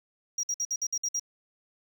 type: tone bursts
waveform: sine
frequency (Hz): 5710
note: F8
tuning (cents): +37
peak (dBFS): -24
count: 8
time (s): 0.38-1.196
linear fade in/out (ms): 5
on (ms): 53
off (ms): 56
effects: tanh soft clip ceiling -26 dBFS + 9-bit